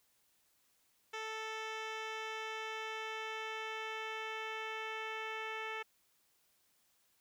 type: tone with low-pass filter sweep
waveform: 10% pulse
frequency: 440 Hz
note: A4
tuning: in tune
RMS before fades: -42 dBFS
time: 1.13-5.83 s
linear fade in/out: 10 ms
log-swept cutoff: 4500 to 2800 Hz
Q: 1.5
effects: white hiss -74 dBFS RMS until 7.2 s